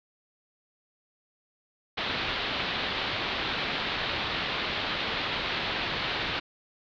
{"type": "low-pass noise", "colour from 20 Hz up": "white", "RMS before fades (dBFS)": -31, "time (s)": [1.97, 6.4], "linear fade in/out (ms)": 10, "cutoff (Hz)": 4100, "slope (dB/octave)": 48, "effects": []}